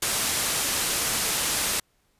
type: low-pass noise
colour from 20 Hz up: white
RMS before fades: -26 dBFS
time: 0.02-1.8 s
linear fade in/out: 5 ms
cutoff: 12000 Hz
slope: 24 dB/octave
effects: pink hiss -68 dBFS RMS until 2.19 s + resampled to 32000 Hz